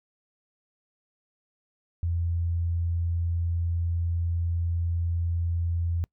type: tone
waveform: sine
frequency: 85 Hz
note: F2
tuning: 46 cents flat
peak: -24 dBFS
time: 2.03-6.04 s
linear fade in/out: 0 ms
effects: noise-tail reverb RT60 0.1 s tail -26 dB re dry